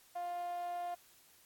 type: tone with band-pass filter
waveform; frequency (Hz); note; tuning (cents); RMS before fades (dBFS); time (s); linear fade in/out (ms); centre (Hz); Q
5% pulse; 351.3; F4; +10; -40; 0.15-0.95; 10; 710; 8.2
effects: white hiss -64 dBFS RMS until 1.45 s + AAC 64 kbps